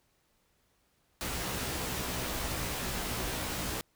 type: noise with comb filter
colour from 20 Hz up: pink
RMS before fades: -35 dBFS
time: 1.21-3.81 s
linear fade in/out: 0 ms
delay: 16 ms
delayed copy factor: +0.75
effects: pink hiss -72 dBFS RMS until 3.95 s